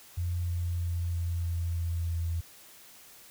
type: tone with pitch steps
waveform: sine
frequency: 87.31 / 86.71 / 86.11 / 85.51 / 84.92 / 84.34 / 83.75 Hz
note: F2 / F2 / F2 / F2 / F2 / E2 / E2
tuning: 0 / -12 / -24 / -36 / -48 / +40 / +28 cents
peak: -28 dBFS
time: 0.17-2.41 s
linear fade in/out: 10 ms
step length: 320 ms
effects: white hiss -53 dBFS RMS until 3.3 s